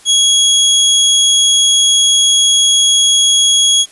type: tone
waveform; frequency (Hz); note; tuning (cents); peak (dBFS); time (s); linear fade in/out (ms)
25% pulse; 3322; G#7; 0; -4; 0.05-3.86; 50
effects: white hiss -42 dBFS RMS until 3.91 s + resampled to 24000 Hz